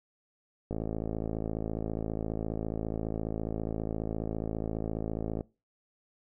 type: click train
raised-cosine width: 2 ms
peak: -20 dBFS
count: 258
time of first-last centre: 0.71-5.408 s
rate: 54.7 Hz
effects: noise-tail reverb RT60 0.3 s tail -23 dB re dry